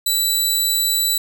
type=tone; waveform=15% pulse; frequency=3961 Hz; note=B7; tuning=4 cents sharp; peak=-9 dBFS; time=0.06-1.18 s; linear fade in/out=5 ms; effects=none